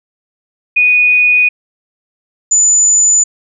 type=tone pair in turn; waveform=sine; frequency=2474 / 6998 Hz; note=D#7 / A8; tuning=-10 / -10 cents; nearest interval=octave + tritone; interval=1800 cents; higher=second; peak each=-6 dBFS; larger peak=neither; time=0.76-1.49 / 2.51-3.24 s; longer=neither; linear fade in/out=10 ms; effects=none